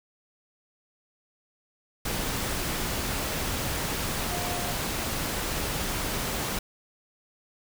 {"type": "tone in noise", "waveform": "sine", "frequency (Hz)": 708, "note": "F5", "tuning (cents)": 23, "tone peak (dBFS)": -35, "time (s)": [4.31, 4.72], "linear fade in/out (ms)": 5, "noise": "pink", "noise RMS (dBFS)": -30, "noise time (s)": [2.05, 6.59], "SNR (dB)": -8, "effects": []}